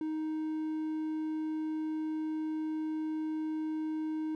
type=tone; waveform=triangle; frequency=312.4 Hz; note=D#4; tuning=7 cents sharp; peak=-30 dBFS; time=0.01-4.35 s; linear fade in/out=2 ms; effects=none